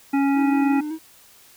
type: harmonic tone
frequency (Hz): 277.2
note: C#4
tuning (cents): 0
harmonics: 1 / 3 / 5 / 7 / 9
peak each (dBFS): -17 / -26 / -34 / -36 / -35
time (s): 0.13-0.81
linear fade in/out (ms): 10
type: tone with vibrato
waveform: triangle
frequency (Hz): 309.9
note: D#4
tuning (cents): -7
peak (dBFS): -24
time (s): 0.34-0.99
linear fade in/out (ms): 50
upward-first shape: square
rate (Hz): 5.3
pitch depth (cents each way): 49
effects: white hiss -51 dBFS RMS until 1.56 s